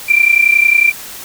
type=tone pair together; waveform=sine; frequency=2346 / 2377 Hz; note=D7 / D7; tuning=-2 / +20 cents; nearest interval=unison; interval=22 cents; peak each=-10 dBFS; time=0.08-0.92 s; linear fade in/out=20 ms; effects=white hiss -30 dBFS RMS until 1.24 s